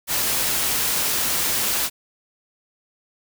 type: noise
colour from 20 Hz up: white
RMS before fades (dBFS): -22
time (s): 0.07-1.9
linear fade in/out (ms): 50
effects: none